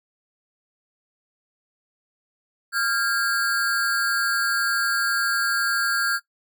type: ring-modulated tone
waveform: square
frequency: 1505 Hz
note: F#6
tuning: 29 cents sharp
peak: -18 dBFS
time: 2.72-6.2 s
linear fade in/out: 50 ms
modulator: 116 Hz
effects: noise-tail reverb RT60 0.1 s tail -17 dB re dry